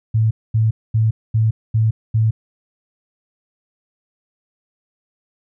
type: tone bursts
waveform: sine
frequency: 110.7 Hz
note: A2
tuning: 11 cents sharp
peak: -12 dBFS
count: 6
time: 0.14-2.31 s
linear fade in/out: 10 ms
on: 170 ms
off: 230 ms
effects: none